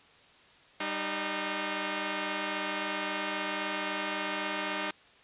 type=tone pair together; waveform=5% pulse; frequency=196.82 / 307.1 Hz; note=G3 / D#4; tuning=+7 / -23 cents; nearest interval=minor sixth; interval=770 cents; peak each=-25 / -21 dBFS; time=0.8-4.91 s; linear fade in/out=5 ms; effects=white hiss -58 dBFS RMS until 5.23 s + resampled to 8000 Hz